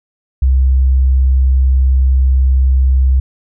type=tone; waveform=sine; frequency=65.41 Hz; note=C2; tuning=in tune; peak=-7 dBFS; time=0.42-3.2 s; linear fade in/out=5 ms; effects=none